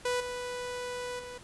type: tone with level steps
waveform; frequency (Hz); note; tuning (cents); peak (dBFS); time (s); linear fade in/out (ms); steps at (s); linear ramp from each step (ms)
sawtooth; 493.9; B4; 0; -24 / -31 / -37; 0.05-1.38; 5; 0.2 / 1.19; 5
effects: pink hiss -52 dBFS RMS until 1.43 s + resampled to 24000 Hz